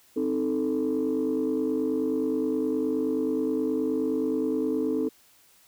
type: chord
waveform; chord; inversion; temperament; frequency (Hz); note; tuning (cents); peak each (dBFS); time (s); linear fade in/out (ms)
sine; A diminished; first; equal; 261.6 / 311.1 / 440; C4 / Eb4 / A4; 0 / 0 / 0; -27; 0.16-5.09; 10
effects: tanh soft clip ceiling -18 dBFS + white hiss -59 dBFS RMS until 5.67 s